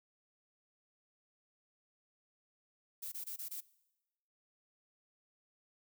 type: noise bursts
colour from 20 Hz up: violet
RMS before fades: -43 dBFS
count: 5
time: 3.02-3.608 s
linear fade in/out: 10 ms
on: 100 ms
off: 22 ms
effects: noise-tail reverb RT60 1.0 s tail -21 dB re dry